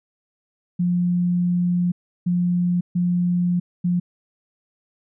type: tone bursts at uneven times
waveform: sine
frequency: 176.7 Hz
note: F3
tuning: 21 cents sharp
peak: -17 dBFS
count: 4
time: 0.79-1.92 / 2.26-2.81 / 2.95-3.6 / 3.84-4 s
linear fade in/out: 10 ms
effects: none